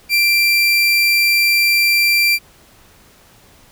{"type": "tone", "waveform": "30% pulse", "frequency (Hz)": 2360, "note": "D7", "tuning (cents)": 8, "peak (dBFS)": -9, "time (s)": [0.09, 2.39], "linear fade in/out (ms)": 50, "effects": ["pink hiss -48 dBFS RMS until 3.71 s"]}